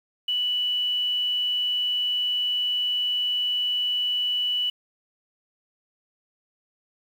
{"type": "tone with quantisation", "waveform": "sine", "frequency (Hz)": 2960, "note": "F#7", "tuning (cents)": 0, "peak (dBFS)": -22, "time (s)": [0.28, 4.7], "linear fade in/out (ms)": 5, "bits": 8, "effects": []}